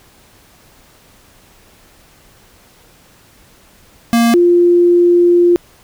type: tone pair in turn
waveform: square / sine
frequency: 233.1 / 349.3 Hz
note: A#3 / F4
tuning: 0 / 0 cents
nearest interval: perfect fifth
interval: 700 cents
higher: second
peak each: -9 / -6 dBFS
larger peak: second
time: 4.13-4.34 / 4.34-5.56 s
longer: second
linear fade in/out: 0 ms
effects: pink hiss -47 dBFS RMS until 5.83 s